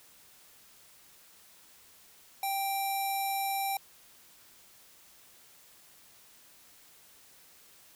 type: tone with low-pass filter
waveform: square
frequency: 785 Hz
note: G5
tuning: 2 cents sharp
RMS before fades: -32 dBFS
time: 2.43-3.77 s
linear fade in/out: 2 ms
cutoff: 12000 Hz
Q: 5.1
effects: white hiss -58 dBFS RMS until 7.95 s